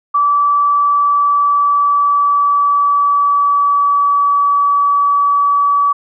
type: tone with pitch glide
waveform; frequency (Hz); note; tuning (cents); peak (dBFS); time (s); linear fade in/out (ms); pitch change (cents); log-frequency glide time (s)
sine; 1156 to 1144; D6 to D6; -28 to -46; -9; 0.14-5.93; 10; -18; 0.62-4.26
effects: none